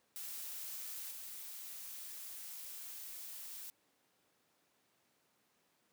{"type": "noise with level steps", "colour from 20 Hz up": "blue", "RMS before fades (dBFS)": [-45, -48], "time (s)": [0.16, 3.7], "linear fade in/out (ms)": 0, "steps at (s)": 1.11, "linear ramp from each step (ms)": 5, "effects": ["pink hiss -75 dBFS RMS until 5.92 s", "high-pass 200 Hz 12 dB/octave"]}